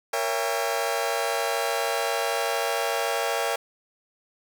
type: chord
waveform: sawtooth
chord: A# diminished seventh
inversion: none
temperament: just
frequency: 466.2 / 559.4 / 671.3 / 805.5 Hz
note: A#4 / C#5 / E5 / G5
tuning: 0 / +16 / +31 / +47 cents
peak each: -26 dBFS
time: 0.13-3.56 s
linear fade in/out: 5 ms
effects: 8-bit